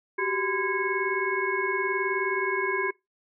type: tone cluster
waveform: sine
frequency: 375.8 / 394.9 / 1019 / 1645 / 2191 Hz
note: F#4 / G4 / C6 / G#6 / C#7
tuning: +27 / +13 / -46 / -17 / -21 cents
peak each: -31 dBFS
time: 0.18-2.91 s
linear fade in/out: 10 ms
effects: noise-tail reverb RT60 0.2 s tail -23 dB re dry